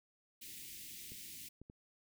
white band-stop noise, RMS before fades -50 dBFS, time 0.41-1.49 s, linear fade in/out 10 ms, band 370 to 2000 Hz, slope 48 dB/octave
clicks, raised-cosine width 3 ms, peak -40 dBFS, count 3, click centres 1.12 / 1.616 / 1.699 s
effects none

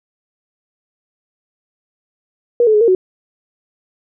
sine tone with pitch steps, 478.4 / 433.2 / 420.7 / 463.7 / 371.8 Hz, A#4 / A4 / G#4 / A#4 / F#4, +45 / -27 / +22 / -9 / +8 cents, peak -8 dBFS, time 2.6-2.95 s, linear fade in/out 2 ms, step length 70 ms, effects none

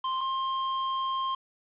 square tone pair in turn, 1046.5 / 1059.3 Hz, C6 / C6, 0 / +21 cents, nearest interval unison, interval 21 cents, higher second, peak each -28 / -28 dBFS, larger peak neither, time 0.04-0.21 / 0.21-1.35 s, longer second, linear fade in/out 5 ms, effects resampled to 8000 Hz + 9-bit

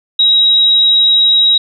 sine tone, 3828 Hz, A#7, 45 cents sharp, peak -6 dBFS, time 0.19-1.58 s, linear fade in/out 5 ms, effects none

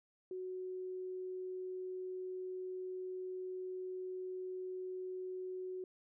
sine tone, 370 Hz, F#4, in tune, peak -40 dBFS, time 0.31-5.84 s, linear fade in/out 2 ms, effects none

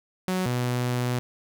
sawtooth tone pair in turn, 185 / 123.47 Hz, F#3 / B2, 0 / 0 cents, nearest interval perfect fifth, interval 700 cents, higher first, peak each -20 dBFS, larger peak neither, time 0.28-0.46 / 0.46-1.19 s, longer second, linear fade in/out 0 ms, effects none

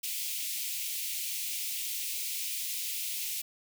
white high-pass noise, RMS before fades -35 dBFS, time 0.03-3.42 s, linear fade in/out 10 ms, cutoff 2200 Hz, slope 48 dB/octave, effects none

